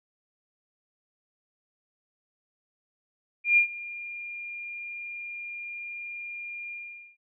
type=tone with ADSR envelope; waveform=sine; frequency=2407 Hz; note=D7; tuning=42 cents sharp; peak=-15 dBFS; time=3.44-7.17 s; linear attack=130 ms; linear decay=100 ms; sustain=-20 dB; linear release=450 ms; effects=none